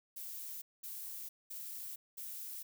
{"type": "noise bursts", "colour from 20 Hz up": "violet", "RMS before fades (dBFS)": -45, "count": 4, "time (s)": [0.16, 2.63], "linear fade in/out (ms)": 10, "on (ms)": 460, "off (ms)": 210, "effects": []}